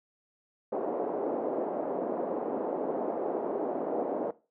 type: band-pass noise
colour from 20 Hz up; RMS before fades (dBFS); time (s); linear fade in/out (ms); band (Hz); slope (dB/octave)
white; -32; 0.72-4.31; 5; 270 to 660; 24
effects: noise-tail reverb RT60 0.3 s tail -18 dB re dry